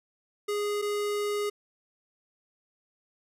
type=tone pair in turn; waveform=square; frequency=413.1 / 413.1 Hz; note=G#4 / G#4; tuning=-9 / -9 cents; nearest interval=unison; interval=0 cents; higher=neither; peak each=-28 dBFS; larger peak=neither; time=0.48-0.82 / 0.82-1.5 s; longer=second; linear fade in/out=10 ms; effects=resampled to 32000 Hz